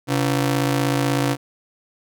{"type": "ring-modulated tone", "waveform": "sawtooth", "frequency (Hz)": 207.7, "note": "G#3", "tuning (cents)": 0, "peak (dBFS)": -11, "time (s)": [0.07, 1.37], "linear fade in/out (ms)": 50, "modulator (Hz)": 75.7, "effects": []}